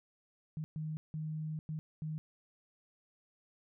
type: tone bursts at uneven times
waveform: sine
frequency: 155.56 Hz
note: D#3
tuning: in tune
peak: -36 dBFS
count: 5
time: 0.57-0.64 / 0.76-0.97 / 1.14-1.59 / 1.69-1.79 / 2.02-2.18 s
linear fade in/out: 0 ms
effects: none